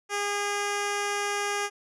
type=tone with low-pass filter; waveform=10% pulse; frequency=407.8 Hz; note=G#4; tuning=32 cents flat; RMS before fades=-29 dBFS; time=0.09-1.7 s; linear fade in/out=50 ms; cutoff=8600 Hz; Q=1.3; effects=none